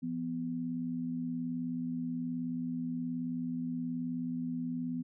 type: tone pair together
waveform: sine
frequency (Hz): 170.2 / 249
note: F3 / B3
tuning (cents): -44 / +14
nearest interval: perfect fifth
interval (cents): 658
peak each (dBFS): -39 / -34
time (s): 0.02-5.03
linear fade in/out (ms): 20
effects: none